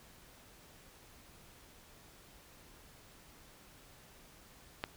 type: click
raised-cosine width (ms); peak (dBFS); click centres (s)
0.3; -19; 4.839
effects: pink hiss -59 dBFS RMS until 4.96 s